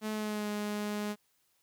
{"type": "tone with pitch glide", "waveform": "sawtooth", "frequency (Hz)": [215.4, 208.4], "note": ["A3", "G#3"], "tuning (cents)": [-37, 6], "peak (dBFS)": -29, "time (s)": [0.01, 1.16], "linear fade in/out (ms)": 50, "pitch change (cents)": -57, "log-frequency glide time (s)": [0.11, 0.49], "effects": ["white hiss -73 dBFS RMS until 1.62 s"]}